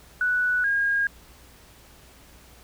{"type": "tone pair in turn", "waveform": "sine", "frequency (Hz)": [1480, 1626.4], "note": ["F#6", "G#6"], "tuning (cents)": [0, -37], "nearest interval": "major second", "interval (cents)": 163, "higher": "second", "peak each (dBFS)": -20, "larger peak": "neither", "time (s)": [[0.21, 0.64], [0.64, 1.07]], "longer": "neither", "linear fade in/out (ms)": 2, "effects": ["added 60 Hz sine -54 dBFS peak until 2.63 s", "pink hiss -52 dBFS RMS until 2.63 s"]}